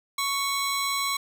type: tone pair together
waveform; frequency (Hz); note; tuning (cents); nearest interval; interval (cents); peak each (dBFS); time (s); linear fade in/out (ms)
25% pulse; 1108.7 / 4005; C#6 / B7; 0 / +23; octave + minor seventh; 2223; -23 / -25; 0.18-1.17; 5
effects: none